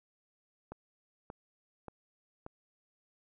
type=click train; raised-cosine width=1 ms; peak=-29 dBFS; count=4; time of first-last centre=0.72-2.464 s; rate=1.72 Hz; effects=none